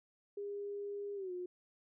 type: tone with pitch glide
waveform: sine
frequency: 405.7 to 359.4 Hz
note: G#4 to F4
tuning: -41 to +50 cents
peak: -39 dBFS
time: 0.37-1.46 s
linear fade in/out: 5 ms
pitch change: -209 cents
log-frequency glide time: 1.15-1.32 s
effects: none